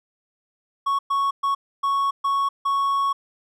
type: tone bursts at uneven times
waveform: triangle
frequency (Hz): 1108.7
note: C#6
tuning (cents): 0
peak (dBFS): -17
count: 6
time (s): 0.86-0.99 / 1.1-1.31 / 1.43-1.55 / 1.83-2.11 / 2.24-2.49 / 2.65-3.13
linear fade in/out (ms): 10
effects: none